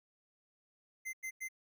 square tone bursts, 2072 Hz, C7, 17 cents flat, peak -39 dBFS, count 3, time 1.05-1.487 s, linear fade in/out 20 ms, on 83 ms, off 94 ms, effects none

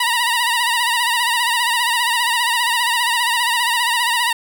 15% pulse tone with vibrato, 950 Hz, A#5, 33 cents sharp, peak -9 dBFS, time 0-4.33 s, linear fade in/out 5 ms, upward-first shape sine, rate 15 Hz, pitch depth 72 cents each way, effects none

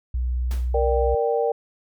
sine tone, 61.74 Hz, B1, in tune, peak -21 dBFS, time 0.14-1.15 s, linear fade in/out 5 ms
pink noise with exponential decay, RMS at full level -36 dBFS, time 0.51-0.78 s, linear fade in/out 0 ms, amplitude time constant 57 ms
sine chord, G minor, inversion first, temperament equal, 466.2 / 587.3 / 784 Hz, Bb4 / D5 / G5, 0 / 0 / 0 cents, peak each -21 / -25 / -26 dBFS, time 0.74-1.52 s, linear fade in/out 5 ms
effects none

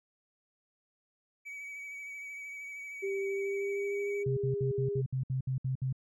triangle tone with vibrato, 2273 Hz, C#7, 43 cents sharp, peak -39 dBFS, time 1.45-4.24 s, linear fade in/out 20 ms, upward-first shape sine, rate 13 Hz, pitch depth 25 cents each way
sine tone with pitch glide, 392 to 404.7 Hz, G4 to G#4, 0 to -45 cents, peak -31 dBFS, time 3.02-5.02 s, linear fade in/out 20 ms, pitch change +55 cents, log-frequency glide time 3.26-4.09 s
sine tone bursts, 130.81 Hz, C3, in tune, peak -29 dBFS, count 10, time 4.26-5.927 s, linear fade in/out 5 ms, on 110 ms, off 63 ms
effects none

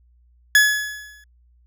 40% pulse tone with exponential decay, 1697 Hz, G#6, 37 cents sharp, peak -8 dBFS, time 0.55-1.24 s, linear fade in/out 2 ms, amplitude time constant 150 ms, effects added 60 Hz sine -53 dBFS peak until 1.66 s

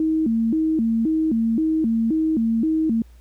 sine tone with vibrato, 268 Hz, C4, 42 cents sharp, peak -17 dBFS, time 0-3.02 s, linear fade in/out 2 ms, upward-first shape square, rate 1.9 Hz, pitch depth 290 cents each way, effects added 59 Hz sine -44 dBFS peak until 3.2 s + pink hiss -60 dBFS RMS until 3.2 s

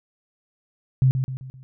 sine tone with echo, 130.81 Hz, C3, in tune, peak -13 dBFS, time 1.02-1.11 s, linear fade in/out 0 ms, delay 130 ms, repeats 4, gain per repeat -7 dB, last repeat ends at 1.63 s, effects none

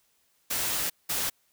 white noise bursts at uneven times, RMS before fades -29 dBFS, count 2, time 0.5-0.9 / 1.09-1.3 s, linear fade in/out 10 ms, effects white hiss -69 dBFS RMS until 1.52 s

